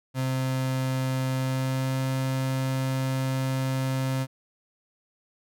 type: tone with pitch glide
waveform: 35% pulse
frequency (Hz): 130.81 to 132.02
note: C3 to C3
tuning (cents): 0 to +16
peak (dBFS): -23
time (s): 0.14-4.27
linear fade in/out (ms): 50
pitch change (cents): +16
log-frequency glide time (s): 1.37-1.99
effects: none